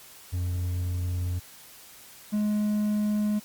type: tone pair in turn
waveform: triangle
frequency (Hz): 89 / 210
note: F2 / G#3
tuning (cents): +33 / +19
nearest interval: octave + minor third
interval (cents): 1486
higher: second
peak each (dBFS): -24 / -21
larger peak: second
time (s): 0.32-1.4 / 2.32-3.4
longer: neither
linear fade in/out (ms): 20
effects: white hiss -49 dBFS RMS until 3.44 s + Opus 48 kbps